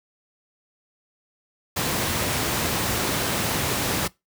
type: noise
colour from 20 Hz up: pink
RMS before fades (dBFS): -24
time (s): 1.76-4.08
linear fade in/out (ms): 10
effects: noise-tail reverb RT60 0.2 s tail -22 dB re dry + high-pass 80 Hz 12 dB/octave